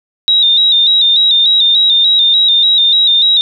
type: tone with vibrato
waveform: sine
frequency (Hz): 3730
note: A#7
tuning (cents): 0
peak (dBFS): -6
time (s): 0.28-3.41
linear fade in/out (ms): 0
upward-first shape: square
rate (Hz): 3.4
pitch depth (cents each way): 51
effects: none